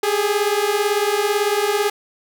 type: beating tone pair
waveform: sawtooth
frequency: 403.8 / 421.8 Hz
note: G#4 / G#4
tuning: -49 / +27 cents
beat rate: 18 Hz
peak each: -16 dBFS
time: 0.03-1.9 s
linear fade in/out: 5 ms
effects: none